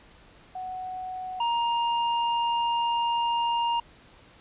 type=tone pair in turn; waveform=sine / square; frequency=742 / 938.4 Hz; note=F#5 / A#5; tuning=+5 / +11 cents; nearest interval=major third; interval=406 cents; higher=second; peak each=-32 / -24 dBFS; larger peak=second; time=0.55-1.4 / 1.4-3.8 s; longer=second; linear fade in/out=5 ms; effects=pink hiss -54 dBFS RMS until 4.4 s + resampled to 8000 Hz